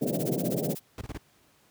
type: band-pass noise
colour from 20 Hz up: pink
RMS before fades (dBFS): -29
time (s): 0.01-0.75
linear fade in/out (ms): 10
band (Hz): 130 to 640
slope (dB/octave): 48
type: noise with tremolo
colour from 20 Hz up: blue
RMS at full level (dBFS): -35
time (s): 0.01-0.81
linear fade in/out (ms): 50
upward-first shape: sine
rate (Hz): 16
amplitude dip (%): 100
type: noise bursts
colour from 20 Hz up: brown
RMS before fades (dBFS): -31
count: 4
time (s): 0.98-1.175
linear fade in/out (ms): 2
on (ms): 30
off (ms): 25
effects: pink hiss -63 dBFS RMS until 1.7 s + high-pass 80 Hz 12 dB/octave